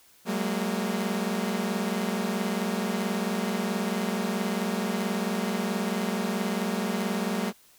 sawtooth tone cluster, 187 / 205.5 / 230 Hz, F#3 / G#3 / A#3, +19 / -18 / -23 cents, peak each -27 dBFS, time 0.25-7.53 s, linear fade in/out 50 ms, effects white hiss -58 dBFS RMS until 7.78 s

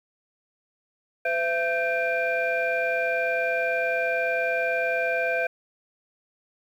sine tone cluster, 509 / 671 / 1560 / 2391 Hz, C5 / E5 / G6 / D7, -48 / +31 / -9 / +30 cents, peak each -28 / -26 / -27 / -29 dBFS, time 1.25-5.47 s, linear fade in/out 5 ms, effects tanh soft clip ceiling -14 dBFS + 9-bit

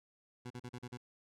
20% pulse tone bursts, 123.2 Hz, B2, 4 cents flat, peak -38 dBFS, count 6, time 0.45-0.974 s, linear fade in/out 10 ms, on 54 ms, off 40 ms, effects low-pass 9000 Hz 12 dB/octave

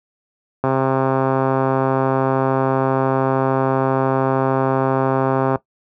click train, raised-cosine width 1 ms, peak -4 dBFS, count 655, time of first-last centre 0.64-5.557 s, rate 133 Hz, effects noise-tail reverb RT60 0.1 s tail -17 dB re dry + high-pass 80 Hz 12 dB/octave

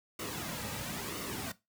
pink noise with flanger, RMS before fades -39 dBFS, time 0.19-1.52 s, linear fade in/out 5 ms, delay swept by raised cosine 1.2 to 2.9 ms, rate 1 Hz, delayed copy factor -0.6, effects noise-tail reverb RT60 0.2 s tail -17 dB re dry + high-pass 60 Hz 12 dB/octave

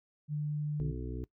sine tone, 149.1 Hz, D3, 27 cents sharp, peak -31 dBFS, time 0.28-0.94 s, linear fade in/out 50 ms
harmonic tone, 62 Hz, B1, 7 cents sharp, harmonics 1 / 2 / 4 / 5 / 6 / 7, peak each -39 / -42 / -45 / -46 / -47 / -47 dBFS, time 0.8-1.24 s, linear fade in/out 0 ms
effects noise-tail reverb RT60 0.1 s tail -20 dB re dry

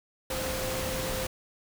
sine tone in noise, 520 Hz, C5, 11 cents flat, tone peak -34 dBFS, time 0.3-1.27 s, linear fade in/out 5 ms, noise pink, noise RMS -33 dBFS, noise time 0.3-1.27 s, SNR -4 dB, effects none

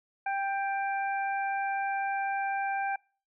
harmonic tone, 788 Hz, G5, 9 cents sharp, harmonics 1 / 2 / 3, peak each -29 / -35 / -39 dBFS, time 0.26-2.96 s, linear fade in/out 5 ms, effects noise-tail reverb RT60 0.4 s tail -26 dB re dry

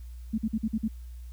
sine tone bursts, 220 Hz, A3, in tune, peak -24 dBFS, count 6, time 0.33-0.882 s, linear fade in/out 10 ms, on 52 ms, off 48 ms, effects added 60 Hz sine -39 dBFS peak until 1.32 s + white hiss -63 dBFS RMS until 1.32 s

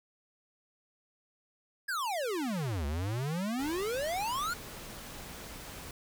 square exponential two-way sweep, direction down then up, 1710 to 69 to 1475 Hz, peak -32 dBFS, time 1.88-4.54 s, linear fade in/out 10 ms, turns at 2.86 s
pink noise, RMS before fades -45 dBFS, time 3.59-5.91 s, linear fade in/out 2 ms
effects none

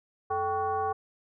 sine tone with frequency modulation, 778 Hz, G5, 13 cents flat, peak -26 dBFS, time 0.3-0.93 s, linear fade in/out 10 ms, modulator 343 Hz, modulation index 1.1, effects none

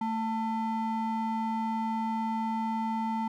triangle ring-modulated tone, 557 Hz, C#5, 8 cents sharp, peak -23 dBFS, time 0.01-3.28 s, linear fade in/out 5 ms, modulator 334 Hz, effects none

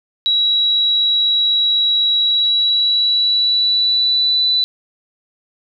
sine tone with pitch glide, 3884 to 3982 Hz, B7 to B7, -30 to +14 cents, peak -12 dBFS, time 0.26-4.64 s, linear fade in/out 0 ms, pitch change +44 cents, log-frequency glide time 2.16-4.44 s, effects none

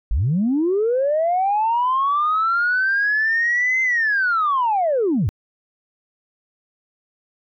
sine linear two-way sweep, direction up then down, 41.2 to 2079 to 74.3 Hz, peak -15 dBFS, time 0.11-5.29 s, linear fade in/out 0 ms, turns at 3.82 s, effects tanh soft clip ceiling -12 dBFS

